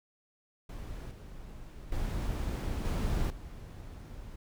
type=noise with level steps; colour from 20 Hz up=brown; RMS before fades=-41 / -46 / -33 / -30 / -45 dBFS; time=0.69-4.36 s; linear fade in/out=5 ms; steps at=1.11 / 1.92 / 2.85 / 3.3 s; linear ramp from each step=2 ms; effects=none